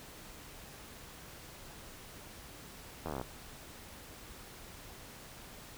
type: slowing click train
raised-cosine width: 1 ms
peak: -24 dBFS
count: 12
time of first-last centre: 3.06-3.214 s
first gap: 12 ms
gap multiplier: 1.03
effects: pink hiss -51 dBFS RMS until 5.77 s